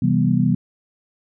sine chord, C major seventh, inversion none, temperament equal with one note detuned, 130.81 / 164.81 / 196 / 243.7 Hz, C3 / E3 / G3 / B3, 0 / 0 / 0 / -23 cents, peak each -20 dBFS, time 0.02-0.55 s, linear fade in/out 5 ms, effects none

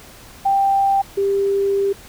sine tone pair in turn, 787 / 396.1 Hz, G5 / G4, +7 / +18 cents, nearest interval octave, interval 1189 cents, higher first, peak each -13 / -15 dBFS, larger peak first, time 0.45-1.02 / 1.17-1.93 s, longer second, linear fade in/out 10 ms, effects pink hiss -42 dBFS RMS until 2.08 s

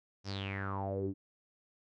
sawtooth tone with low-pass filter sweep, 98 Hz, G2, in tune, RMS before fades -37 dBFS, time 0.24-1.14 s, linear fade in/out 50 ms, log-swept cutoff 5700 to 280 Hz, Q 8.3, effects none

